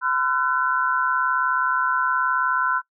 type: tone cluster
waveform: sine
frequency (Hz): 1015 / 1361 / 1500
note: B5 / F6 / F#6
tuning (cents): +47 / -45 / +23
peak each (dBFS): -23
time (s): 0.01-2.82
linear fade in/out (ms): 50
effects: noise-tail reverb RT60 0.1 s tail -23 dB re dry